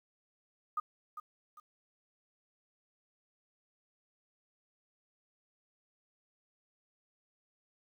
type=tone with echo; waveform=sine; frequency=1227 Hz; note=D#6; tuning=25 cents flat; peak=-30 dBFS; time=0.77-0.8 s; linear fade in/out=5 ms; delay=400 ms; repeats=2; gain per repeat=-10 dB; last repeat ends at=1.6 s; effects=11-bit